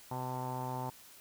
sawtooth tone with low-pass filter, 127.5 Hz, C3, 44 cents flat, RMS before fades -38 dBFS, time 0.11-0.9 s, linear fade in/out 5 ms, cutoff 900 Hz, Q 7.2, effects white hiss -56 dBFS RMS until 1.2 s

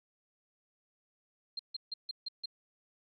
sine tone bursts, 4186 Hz, C8, in tune, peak -35 dBFS, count 6, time 1.57-2.458 s, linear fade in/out 5 ms, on 23 ms, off 150 ms, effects none

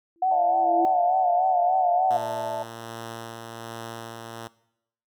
sine tone with exponential growth, 335.8 Hz, E4, 32 cents sharp, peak -21 dBFS, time 0.16-0.85 s, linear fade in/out 0 ms, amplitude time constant 150 ms
sine tone with vibrato, 727 Hz, F#5, 31 cents flat, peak -19 dBFS, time 0.22-2.17 s, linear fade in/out 5 ms, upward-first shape sine, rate 3.4 Hz, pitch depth 72 cents each way
sine chord, D suspended second, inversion none, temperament equal, 587.3 / 659.3 / 880 Hz, D5 / E5 / A5, 0 / 0 / 0 cents, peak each -33 / -29 / -31 dBFS, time 0.31-2.63 s, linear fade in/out 5 ms
5% pulse tone with tremolo, 114.8 Hz, A#2, 26 cents flat, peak -23 dBFS, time 2.1-4.48 s, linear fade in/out 10 ms, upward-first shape sine, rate 1.3 Hz, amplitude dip 30%
effects noise-tail reverb RT60 0.8 s tail -20 dB re dry

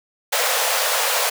pink high-pass noise, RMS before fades -20 dBFS, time 0.32-1.3 s, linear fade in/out 10 ms, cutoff 470 Hz, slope 96 dB/octave, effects none

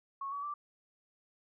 sine tone with pitch steps, 1100 / 1134.9 / 1170.8 Hz, C#6 / C#6 / D6, -14 / +40 / -6 cents, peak -36 dBFS, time 0.21-0.54 s, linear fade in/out 5 ms, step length 110 ms, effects none

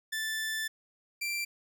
sawtooth tone pair in turn, 1760 / 2355 Hz, A6 / D7, 0 / +4 cents, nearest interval perfect fourth, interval 504 cents, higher second, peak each -28 dBFS, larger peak neither, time 0.12-0.68 / 1.21-1.45 s, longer first, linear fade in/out 10 ms, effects none

